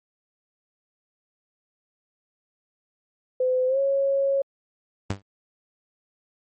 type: tone with pitch glide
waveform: sine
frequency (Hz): 510 to 549.8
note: C5 to C#5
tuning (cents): -44 to -14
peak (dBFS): -19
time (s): 3.4-4.42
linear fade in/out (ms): 5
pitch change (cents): +130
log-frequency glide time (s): 3.67-3.79
type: tone with exponential decay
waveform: sawtooth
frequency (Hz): 98.9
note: G2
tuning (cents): +16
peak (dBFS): -17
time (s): 5.1-5.22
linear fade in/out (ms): 5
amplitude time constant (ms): 25
effects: MP3 32 kbps